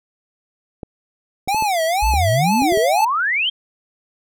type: clicks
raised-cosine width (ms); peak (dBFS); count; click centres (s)
2; -16; 8; 0.832 / 1.476 / 1.546 / 1.624 / 2.138 / 2.621 / 2.723 / 2.774
type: tone with vibrato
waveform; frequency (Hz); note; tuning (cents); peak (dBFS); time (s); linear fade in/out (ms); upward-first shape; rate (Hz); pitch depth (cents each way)
square; 750; F#5; +23; -17; 1.48-3.05; 5; sine; 2.1; 270
type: exponential sweep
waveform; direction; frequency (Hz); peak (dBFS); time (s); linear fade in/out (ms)
sine; up; 49.03 to 3280; -16; 2.02-3.5; 10
effects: none